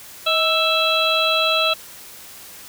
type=harmonic tone with a mistuned harmonic; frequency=660 Hz; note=E5; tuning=2 cents sharp; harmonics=1 / 2 / 4 / 5 / 6; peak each=-22 / -22 / -22 / -22 / -22 dBFS; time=0.26-1.74 s; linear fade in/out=10 ms; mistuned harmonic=1; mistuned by=-66 cents; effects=white hiss -40 dBFS RMS until 2.68 s